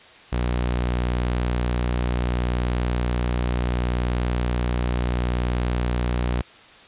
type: tone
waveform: sawtooth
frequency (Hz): 60.7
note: B1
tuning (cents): -29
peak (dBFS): -17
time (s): 0.32-6.42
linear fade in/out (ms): 10
effects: white hiss -47 dBFS RMS until 6.87 s + resampled to 8000 Hz